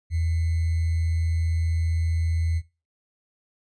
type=tone with sample-and-hold; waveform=sine; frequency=82.41 Hz; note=E2; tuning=in tune; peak=-21 dBFS; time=0.1-2.62 s; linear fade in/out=50 ms; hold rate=2100 Hz; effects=noise-tail reverb RT60 0.3 s tail -19 dB re dry + resampled to 22050 Hz